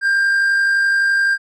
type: tone with amplitude modulation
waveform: triangle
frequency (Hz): 1594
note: G6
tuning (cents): +28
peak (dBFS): -10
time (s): 0.01-1.38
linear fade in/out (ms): 50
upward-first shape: sine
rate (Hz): 51.7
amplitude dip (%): 25
effects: resampled to 24000 Hz